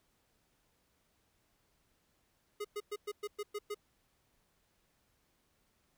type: tone bursts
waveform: square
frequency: 415.3 Hz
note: G#4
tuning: in tune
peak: -37 dBFS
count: 8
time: 2.6-3.746 s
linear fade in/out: 10 ms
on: 47 ms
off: 110 ms
effects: pink hiss -75 dBFS RMS until 5.97 s

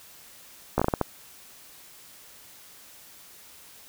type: slowing click train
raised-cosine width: 1 ms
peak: -8 dBFS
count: 7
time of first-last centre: 0.78-1.013 s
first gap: 15 ms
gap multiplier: 1.38
effects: white hiss -50 dBFS RMS until 3.88 s

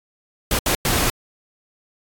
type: noise bursts at uneven times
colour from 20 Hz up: pink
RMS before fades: -19 dBFS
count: 3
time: 0.51-0.59 / 0.66-0.75 / 0.85-1.1 s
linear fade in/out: 2 ms
effects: AAC 64 kbps

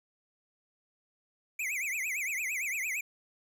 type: tone with vibrato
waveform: square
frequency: 2276 Hz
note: C#7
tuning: 45 cents sharp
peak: -32 dBFS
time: 1.59-3.01 s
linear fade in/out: 5 ms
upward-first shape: triangle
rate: 8.8 Hz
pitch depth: 260 cents each way
effects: none

